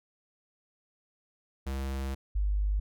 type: tone pair in turn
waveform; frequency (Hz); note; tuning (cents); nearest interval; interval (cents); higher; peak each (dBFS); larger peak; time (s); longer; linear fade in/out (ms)
square / sine; 67.2 / 50.34; C2 / G1; +47 / +47; perfect fourth; 500; first; -32 / -25; second; 1.66-2.15 / 2.35-2.8; first; 10
effects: none